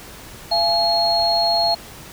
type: tone cluster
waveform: sine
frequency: 684 / 844 / 4292 Hz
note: F5 / G#5 / C8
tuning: -36 / +28 / +43 cents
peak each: -19 / -23 / -18 dBFS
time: 0.51-1.75 s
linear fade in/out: 10 ms
effects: pink hiss -39 dBFS RMS until 2.12 s